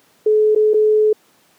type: tone with dropouts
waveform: sine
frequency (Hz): 428.5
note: A4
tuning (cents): -46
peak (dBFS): -10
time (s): 0.26-1.13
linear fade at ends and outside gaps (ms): 5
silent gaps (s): 0.55-0.559 / 0.735-0.741
effects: pink hiss -55 dBFS RMS until 1.58 s + high-pass 200 Hz 12 dB/octave